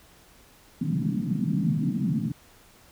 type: band-pass noise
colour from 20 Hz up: pink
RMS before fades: -26 dBFS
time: 0.81-2.32 s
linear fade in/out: 5 ms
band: 140 to 260 Hz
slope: 48 dB/octave
effects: pink hiss -55 dBFS RMS until 2.91 s